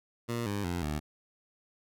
15% pulse tone with pitch steps, 118 / 101.55 / 87.38 / 75.2 Hz, A#2 / G#2 / F2 / D2, +22 / -38 / +1 / +42 cents, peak -25 dBFS, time 0.28-1 s, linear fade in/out 20 ms, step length 180 ms, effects none

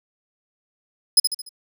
25% pulse tone with echo, 5070 Hz, D#8, 32 cents sharp, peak -5 dBFS, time 1.17-1.2 s, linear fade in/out 5 ms, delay 73 ms, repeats 4, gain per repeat -7 dB, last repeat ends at 1.492 s, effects none

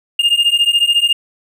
triangle beating tone pair, 2817 / 2831 Hz, F7 / F7, +14 / +23 cents, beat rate 14 Hz, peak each -12 dBFS, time 0.19-1.13 s, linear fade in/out 5 ms, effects none

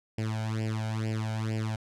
sawtooth tone with flanger, 110 Hz, A2, in tune, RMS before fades -31 dBFS, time 0.18-1.76 s, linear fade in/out 5 ms, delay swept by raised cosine 0.39 to 1.34 ms, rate 2.2 Hz, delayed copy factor +0.9, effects low-pass 8000 Hz 12 dB/octave

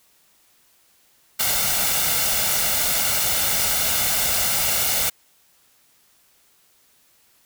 white noise with comb filter, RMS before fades -21 dBFS, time 1.39-5.1 s, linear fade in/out 10 ms, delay 1.4 ms, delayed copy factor +0.55, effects white hiss -59 dBFS RMS until 7.45 s

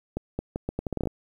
accelerating click train, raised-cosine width 2 ms, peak -15 dBFS, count 12, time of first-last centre 0.17-1.073 s, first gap 220 ms, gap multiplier 0.77, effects 9-bit

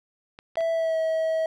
clicks, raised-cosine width 0.3 ms, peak -26 dBFS, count 3, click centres 0.389 / 0.556 / 0.607 s
triangle tone with pitch glide, 659.3 to 643.1 Hz, E5 to E5, 0 to -43 cents, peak -20 dBFS, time 0.57-1.46 s, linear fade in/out 2 ms, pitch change -43 cents, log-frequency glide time 0.72-0.98 s
effects none

